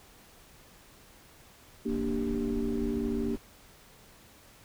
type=chord; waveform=sine; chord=G minor; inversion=first; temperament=equal; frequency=233.1 / 293.7 / 392 Hz; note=Bb3 / D4 / G4; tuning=0 / 0 / 0 cents; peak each=-31 / -34 / -34 dBFS; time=1.85-3.36 s; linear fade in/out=10 ms
type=noise; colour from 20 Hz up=brown; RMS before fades=-39 dBFS; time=1.88-3.38 s; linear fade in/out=10 ms
effects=pink hiss -56 dBFS RMS until 4.64 s